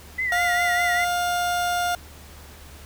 sine tone with vibrato, 1975.5 Hz, B6, in tune, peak -22 dBFS, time 0.18-1.05 s, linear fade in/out 10 ms, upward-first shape triangle, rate 5 Hz, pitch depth 94 cents each way
30% pulse tone, 706 Hz, F5, 19 cents sharp, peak -19 dBFS, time 0.32-1.95 s, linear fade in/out 2 ms
effects added 74 Hz sine -45 dBFS peak until 2.85 s + pink hiss -46 dBFS RMS until 2.85 s

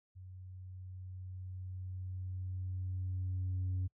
sine tone with level ramp, 92.5 Hz, F#2, in tune, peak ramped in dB -48 to -30 dBFS, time 0.15-3.88 s, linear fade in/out 20 ms, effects noise-tail reverb RT60 0.1 s tail -25 dB re dry + tanh soft clip ceiling -31 dBFS

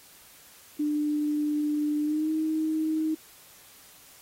sine tone with pitch glide, 297.9 to 314.2 Hz, D4 to D#4, +25 to +17 cents, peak -24 dBFS, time 0.79-3.15 s, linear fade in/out 10 ms, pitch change +92 cents, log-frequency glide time 2.02-2.31 s, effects white hiss -53 dBFS RMS until 4.21 s + AAC 48 kbps

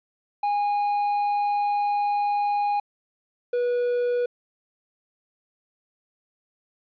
triangle tone pair in turn, 821 / 486.9 Hz, G#5 / B4, -20 / -25 cents, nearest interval major sixth, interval 905 cents, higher first, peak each -19 dBFS, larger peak neither, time 0.43-2.8 / 3.53-4.26 s, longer first, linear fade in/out 5 ms, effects resampled to 11025 Hz + 10-bit

